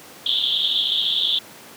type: band-pass noise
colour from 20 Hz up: pink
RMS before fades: -21 dBFS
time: 0.26-1.39 s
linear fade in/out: 5 ms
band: 3200 to 3700 Hz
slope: 96 dB/octave
effects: pink hiss -42 dBFS RMS until 1.76 s + high-pass 200 Hz 12 dB/octave